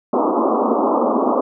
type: band-pass noise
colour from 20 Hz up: pink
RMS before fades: -17 dBFS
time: 0.13-1.41 s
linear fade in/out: 5 ms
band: 220 to 1200 Hz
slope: 96 dB/octave
effects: none